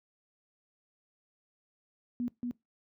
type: tone with echo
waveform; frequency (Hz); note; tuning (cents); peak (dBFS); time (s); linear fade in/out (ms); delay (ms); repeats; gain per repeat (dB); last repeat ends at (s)
sine; 243; B3; -28; -30; 2.2-2.28; 0; 230; 1; -2; 2.51
effects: noise-tail reverb RT60 0.2 s tail -22 dB re dry + high-pass 80 Hz 12 dB/octave